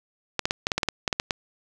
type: clicks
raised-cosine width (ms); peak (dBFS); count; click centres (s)
0.2; -6; 12; 0.393 / 0.455 / 0.509 / 0.669 / 0.718 / 0.78 / 0.832 / 0.887 / 1.078 / 1.128 / 1.199 / 1.308
effects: none